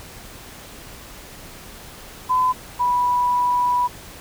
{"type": "tone pair in turn", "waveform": "sine", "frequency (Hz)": [1013, 982.5], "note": ["B5", "B5"], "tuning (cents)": [44, -9], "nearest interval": "minor second", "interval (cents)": 53, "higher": "first", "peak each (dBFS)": [-15, -16], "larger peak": "first", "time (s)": [[2.29, 2.53], [2.79, 3.88]], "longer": "second", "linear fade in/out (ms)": 20, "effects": ["pink hiss -40 dBFS RMS until 4.2 s"]}